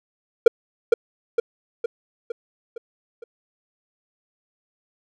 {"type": "tone with echo", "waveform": "triangle", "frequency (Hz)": 466.2, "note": "A#4", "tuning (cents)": 0, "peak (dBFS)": -3, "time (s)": [0.46, 0.48], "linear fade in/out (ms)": 5, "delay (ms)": 460, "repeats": 6, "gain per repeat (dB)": -5, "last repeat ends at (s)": 3.24, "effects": []}